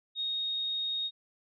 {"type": "tone", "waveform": "sine", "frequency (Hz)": 3729, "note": "A#7", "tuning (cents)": 0, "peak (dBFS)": -30, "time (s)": [0.15, 1.11], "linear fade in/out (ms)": 50, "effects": []}